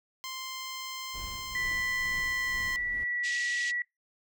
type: tone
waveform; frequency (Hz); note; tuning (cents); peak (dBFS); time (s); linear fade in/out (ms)
10% pulse; 1046.5; C6; 0; -28; 0.24-2.76; 0
type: noise with tremolo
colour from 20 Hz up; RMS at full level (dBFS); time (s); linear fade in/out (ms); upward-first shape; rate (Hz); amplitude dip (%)
brown; -43; 1.14-3.04; 5; sine; 2.2; 55
type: tone with pitch glide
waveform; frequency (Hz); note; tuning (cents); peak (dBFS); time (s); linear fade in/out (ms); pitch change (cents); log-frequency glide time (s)
sine; 1975.5 to 1940.4; B6 to B6; 0 to -31; -29; 1.55-3.82; 2; -31; 2.12-3.34
type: band-pass noise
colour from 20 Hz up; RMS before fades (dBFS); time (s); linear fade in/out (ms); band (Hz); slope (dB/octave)
pink; -39; 3.23-3.72; 20; 2200 to 7700; 48
effects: noise-tail reverb RT60 0.2 s tail -24 dB re dry